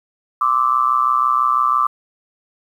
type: tone with amplitude modulation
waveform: sine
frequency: 1173 Hz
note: D6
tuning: 2 cents flat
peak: -9 dBFS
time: 0.41-1.87 s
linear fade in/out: 5 ms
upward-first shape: sine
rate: 126 Hz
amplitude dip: 90%
effects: 8-bit